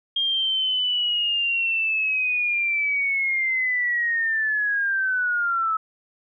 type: linear sweep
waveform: sine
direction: down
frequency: 3228 to 1293 Hz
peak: -20 dBFS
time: 0.16-5.77 s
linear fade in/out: 5 ms
effects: none